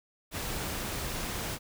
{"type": "noise", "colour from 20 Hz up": "pink", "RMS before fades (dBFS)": -35, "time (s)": [0.31, 1.59], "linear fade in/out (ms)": 50, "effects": []}